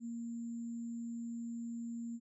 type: tone with sample-and-hold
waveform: sine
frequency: 233.1 Hz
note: A#3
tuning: in tune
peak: -39 dBFS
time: 0-2.2 s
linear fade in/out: 50 ms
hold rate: 7350 Hz
effects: resampled to 24000 Hz